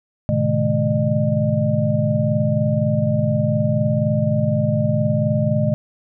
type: tone cluster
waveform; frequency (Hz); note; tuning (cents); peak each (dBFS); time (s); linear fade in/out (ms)
sine; 111.2 / 130.5 / 154.6 / 212.8 / 606; A2 / C3 / D#3 / G#3 / D#5; +19 / -4 / -11 / +42 / -46; -22; 0.29-5.74; 0
effects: none